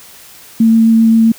sine tone with vibrato, 225.5 Hz, A3, 43 cents sharp, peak -5 dBFS, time 0.6-1.32 s, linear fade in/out 5 ms, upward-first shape triangle, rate 7.6 Hz, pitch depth 10 cents each way, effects white hiss -38 dBFS RMS until 1.38 s

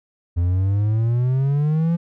triangle exponential sweep, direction up, 84.8 to 172.1 Hz, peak -14 dBFS, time 0.36-1.97 s, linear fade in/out 20 ms, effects none

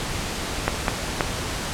clicks, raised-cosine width 0.5 ms, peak -3 dBFS, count 3, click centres 0.68 / 0.882 / 1.208 s, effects pink hiss -28 dBFS RMS until 1.73 s + low-pass 9000 Hz 12 dB/octave

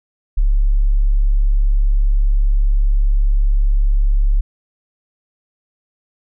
sine tone, 35.01 Hz, C#1, 18 cents sharp, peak -10 dBFS, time 0.37-4.41 s, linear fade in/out 10 ms, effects none

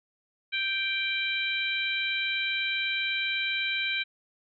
harmonic tone, 784 Hz, G5, in tune, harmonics 2 / 3 / 4 / 5, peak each -34 / -29 / -34 / -34 dBFS, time 0.52-4.04 s, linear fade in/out 20 ms, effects none

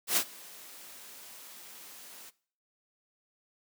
white noise with ADSR envelope, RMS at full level -25 dBFS, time 0.07-2.31 s, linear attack 99 ms, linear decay 70 ms, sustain -24 dB, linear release 26 ms, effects noise-tail reverb RT60 0.5 s tail -21 dB re dry + high-pass 200 Hz 12 dB/octave

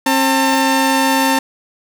sawtooth tone pair together, 267.5 / 899 Hz, C4 / A5, +38 / +37 cents, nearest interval octave + major sixth, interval 2099 cents, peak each -11 dBFS, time 0.06-1.39 s, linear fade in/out 5 ms, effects none

